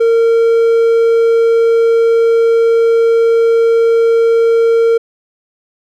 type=tone; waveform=triangle; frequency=459.1 Hz; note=A#4; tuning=26 cents flat; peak=-5 dBFS; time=0-4.98 s; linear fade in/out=10 ms; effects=none